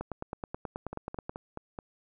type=two click trains; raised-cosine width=1 ms; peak=-24 / -21 dBFS; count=5 / 13; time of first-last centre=0.93-1.788 / 0.01-1.295 s; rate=4.66 / 9.34 Hz; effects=none